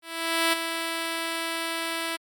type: tone with ADSR envelope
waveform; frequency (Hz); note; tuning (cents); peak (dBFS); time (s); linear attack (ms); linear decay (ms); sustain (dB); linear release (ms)
5% pulse; 330; E4; +2; -8; 0.02-2.17; 510; 11; -8; 17
effects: MP3 96 kbps

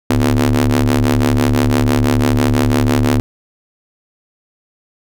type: ring-modulated tone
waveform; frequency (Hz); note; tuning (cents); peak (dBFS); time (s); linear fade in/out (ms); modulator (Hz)
sawtooth; 72.8; D2; -15; -4; 0.1-3.2; 0; 179
effects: none

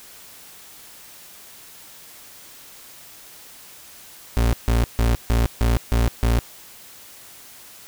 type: tone bursts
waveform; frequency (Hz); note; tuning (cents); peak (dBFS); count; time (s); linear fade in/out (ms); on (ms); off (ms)
35% pulse; 57.9; A#1; -11; -14; 7; 4.37-6.39; 0; 160; 150
effects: white hiss -44 dBFS RMS until 7.87 s

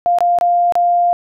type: tone with dropouts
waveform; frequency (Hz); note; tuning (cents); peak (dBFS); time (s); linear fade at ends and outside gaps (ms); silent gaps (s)
sine; 700; F5; +4; -10; 0.06-1.13; 0; 0.186-0.206 / 0.387-0.411 / 0.723-0.754
effects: none

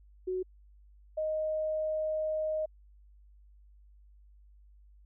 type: tone pair in turn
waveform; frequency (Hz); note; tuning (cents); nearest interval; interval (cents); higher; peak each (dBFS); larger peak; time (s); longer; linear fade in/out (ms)
sine; 370 / 622.6; F#4 / D#5; 0 / +1; major sixth; 901; second; -30 / -29; second; 0.27-0.43 / 1.17-2.66; second; 10
effects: added 50 Hz sine -55 dBFS peak until 5.05 s

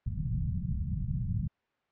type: low-pass noise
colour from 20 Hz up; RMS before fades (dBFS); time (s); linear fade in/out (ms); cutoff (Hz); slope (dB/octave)
white; -32; 0.06-1.48; 5; 180; 48
effects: white hiss -75 dBFS RMS until 1.91 s + low-pass 2000 Hz 12 dB/octave

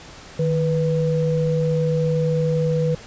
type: tone pair together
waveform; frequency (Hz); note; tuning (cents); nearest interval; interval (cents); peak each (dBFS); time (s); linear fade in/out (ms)
sine; 155.56 / 491.9; D#3 / B4; 0 / -7; octave + minor sixth; 1993; -19 / -21; 0.39-2.95; 5
effects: pink hiss -41 dBFS RMS until 3.06 s + resampled to 16000 Hz

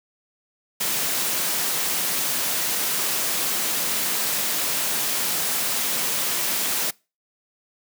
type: high-pass noise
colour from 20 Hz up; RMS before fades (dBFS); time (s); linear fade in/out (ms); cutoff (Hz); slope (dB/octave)
white; -24; 0.8-6.91; 10; 130; 48
effects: noise-tail reverb RT60 0.3 s tail -25 dB re dry

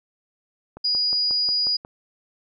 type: click train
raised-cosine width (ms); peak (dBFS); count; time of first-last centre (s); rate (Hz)
1; -24; 7; 0.77-1.849; 5.56
type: tone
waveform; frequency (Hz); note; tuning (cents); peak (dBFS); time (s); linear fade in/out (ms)
sine; 4900; D#8; -27; -19; 0.84-1.77; 10
effects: none

